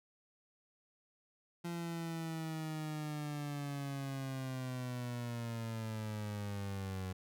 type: linear sweep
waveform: 30% pulse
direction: down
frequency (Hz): 171.9 to 92.5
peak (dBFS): -36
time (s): 1.64-7.13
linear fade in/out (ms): 10
effects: none